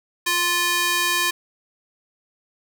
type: tone with high-pass filter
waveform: square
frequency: 350 Hz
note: F4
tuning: 4 cents sharp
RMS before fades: -21 dBFS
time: 0.26-1.31 s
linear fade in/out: 10 ms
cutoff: 1500 Hz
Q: 0.77
effects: none